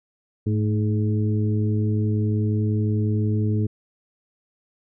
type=harmonic tone with a mistuned harmonic; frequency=105.8 Hz; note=G#2; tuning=33 cents sharp; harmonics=1 / 2 / 3 / 4; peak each=-20 / -26 / -30 / -32 dBFS; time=0.46-3.67 s; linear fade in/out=10 ms; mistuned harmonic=2; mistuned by=+43 cents; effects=none